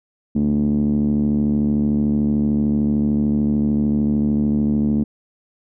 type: tone with low-pass filter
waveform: 5% pulse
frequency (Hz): 73.4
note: D2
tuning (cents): 0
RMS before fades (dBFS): -18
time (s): 0.35-5.04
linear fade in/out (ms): 10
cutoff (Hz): 240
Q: 6
effects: none